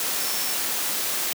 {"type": "tone in noise", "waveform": "sine", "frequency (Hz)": 5410, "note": "E8", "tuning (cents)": 44, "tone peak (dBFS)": -33, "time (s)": [0.2, 0.54], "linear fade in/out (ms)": 2, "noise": "white", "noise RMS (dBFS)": -26, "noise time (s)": [0, 1.33], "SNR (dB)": -10, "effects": ["high-pass 200 Hz 12 dB/octave"]}